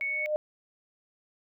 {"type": "tone with exponential growth", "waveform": "sine", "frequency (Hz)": 607, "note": "D#5", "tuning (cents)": -43, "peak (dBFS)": -22, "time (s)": [0, 0.36], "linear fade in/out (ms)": 0, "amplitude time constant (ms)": 78}
{"type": "tone", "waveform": "sine", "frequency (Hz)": 2217, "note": "C#7", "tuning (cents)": 0, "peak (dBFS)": -28, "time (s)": [0.01, 0.26], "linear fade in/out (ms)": 0}
{"effects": []}